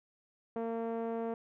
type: tone with low-pass filter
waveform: 5% pulse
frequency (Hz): 228.7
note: A#3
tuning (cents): -33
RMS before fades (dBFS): -36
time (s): 0.56-1.34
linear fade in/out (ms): 2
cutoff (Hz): 520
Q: 1.4
effects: none